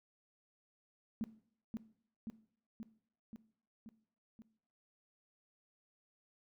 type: tone with echo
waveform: sine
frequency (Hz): 222.7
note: A3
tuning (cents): +21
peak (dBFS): -34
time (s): 1.21-1.24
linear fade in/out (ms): 0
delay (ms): 530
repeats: 6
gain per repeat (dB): -3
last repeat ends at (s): 4.42
effects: noise-tail reverb RT60 0.6 s tail -17 dB re dry